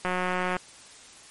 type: click train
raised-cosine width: 0.5 ms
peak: -13 dBFS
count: 95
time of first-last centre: 0.05-0.566 s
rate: 182 Hz
effects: white hiss -49 dBFS RMS until 1.3 s + MP3 48 kbps